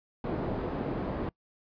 white low-pass noise, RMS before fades -33 dBFS, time 0.24-1.29 s, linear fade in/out 2 ms, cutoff 470 Hz, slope 12 dB/octave, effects noise-tail reverb RT60 0.1 s tail -24 dB re dry + resampled to 11025 Hz

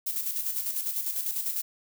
violet noise with tremolo, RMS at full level -29 dBFS, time 0.06-1.62 s, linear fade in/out 10 ms, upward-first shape square, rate 10 Hz, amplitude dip 50%, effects none

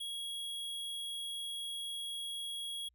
square tone, 3314 Hz, G#7, 4 cents flat, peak -39 dBFS, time 0-2.89 s, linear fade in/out 10 ms, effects added 60 Hz sine -70 dBFS peak until 2.94 s

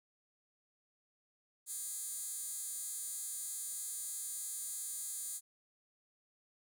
15% pulse tone with high-pass filter, 410.8 Hz, G#4, 19 cents flat, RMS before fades -42 dBFS, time 1.66-5.41 s, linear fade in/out 50 ms, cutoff 8600 Hz, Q 3.9, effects none

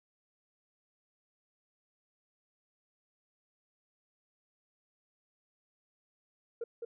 sine tone with echo, 466.2 Hz, A#4, in tune, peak -32 dBFS, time 6.61-6.64 s, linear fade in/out 5 ms, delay 210 ms, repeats 1, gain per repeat -4 dB, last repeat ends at 6.85 s, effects tanh soft clip ceiling -32 dBFS

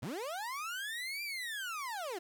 30% pulse linear two-way sweep, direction up then down, 93.4 to 2391 to 326.1 Hz, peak -35 dBFS, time 0.02-2.19 s, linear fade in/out 10 ms, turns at 1.23 s, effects 12-bit

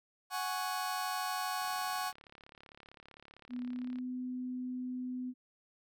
sawtooth chord, F# suspended second, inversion none, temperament just, 740 / 832.5 / 1110 Hz, F#5 / G#5 / C#6, 0 / +4 / +2 cents, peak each -34 / -36 / -34 dBFS, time 0.3-2.13 s, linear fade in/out 50 ms
click train, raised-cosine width 0.3 ms, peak -38 dBFS, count 85, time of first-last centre 1.62-3.986 s, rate 35.5 Hz
sine tone with pitch glide, 246.9 to 252.1 Hz, B3 to B3, 0 to +36 cents, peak -36 dBFS, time 3.49-5.34 s, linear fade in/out 50 ms, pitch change +36 cents, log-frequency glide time 3.63-4.05 s
effects none

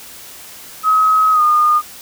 sine tone with pitch glide, 1273 to 1220.4 Hz, D#6 to D#6, +39 to -34 cents, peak -9 dBFS, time 0.83-1.82 s, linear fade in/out 50 ms, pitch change -73 cents, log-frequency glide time 1.32-1.42 s, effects white hiss -36 dBFS RMS until 2.01 s

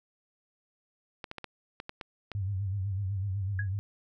clicks, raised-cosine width 0.3 ms, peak -22 dBFS, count 8, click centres 1.242 / 1.314 / 1.383 / 1.443 / 1.801 / 1.894 / 2.012 / 2.317 s
sine tone with vibrato, 97.6 Hz, G2, 7 cents flat, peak -29 dBFS, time 2.35-3.79 s, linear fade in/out 0 ms, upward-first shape sine, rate 8 Hz, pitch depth 90 cents each way
sine tone with exponential decay, 1661.2 Hz, G#6, in tune, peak -29 dBFS, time 3.59-3.69 s, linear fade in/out 2 ms, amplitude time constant 21 ms
effects none

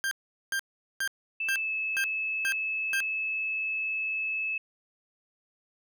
40% pulse tone bursts, 1588 Hz, G6, 22 cents sharp, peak -26 dBFS, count 7, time 0.04-3.004 s, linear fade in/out 0 ms, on 72 ms, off 410 ms
sine tone with pitch glide, 2637 to 2602 Hz, E7 to E7, 0 to -23 cents, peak -28 dBFS, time 1.4-4.58 s, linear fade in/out 5 ms, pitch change -23 cents, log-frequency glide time 1.57-1.71 s
effects none

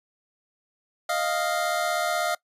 25% pulse tone pair together, 622.3 / 698.5 Hz, D#5 / F5, 0 / 0 cents, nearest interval major second, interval 200 cents, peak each -24 / -22 dBFS, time 1.09-2.35 s, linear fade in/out 5 ms, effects noise-tail reverb RT60 0.1 s tail -22 dB re dry + resampled to 32000 Hz

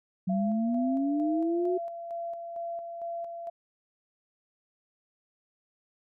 sine linear sweep, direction up, 183.3 to 370 Hz, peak -25 dBFS, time 0.27-1.78 s, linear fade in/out 10 ms
sine tone with tremolo, 680 Hz, F5, 46 cents flat, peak -32 dBFS, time 0.29-3.5 s, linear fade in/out 10 ms, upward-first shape square, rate 2.2 Hz, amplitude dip 40%
effects none

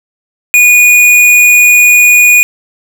sine tone with hard clipping, 2456 Hz, D#7, 23 cents flat, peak -3 dBFS, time 0.54-2.43 s, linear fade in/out 0 ms, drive 15 dB, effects none

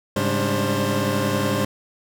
25% pulse tone cluster, 104.5 / 138.2 / 198 / 292.4 / 530 Hz, G#2 / C#3 / G3 / D4 / C5, +11 / -5 / +18 / -7 / +22 cents, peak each -22 / -25 / -22 / -24 / -22 dBFS, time 0.16-1.65 s, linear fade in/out 5 ms, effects none

